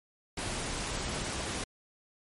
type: noise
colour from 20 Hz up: pink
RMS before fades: -35 dBFS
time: 0.37-1.64 s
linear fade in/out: 5 ms
effects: MP3 48 kbps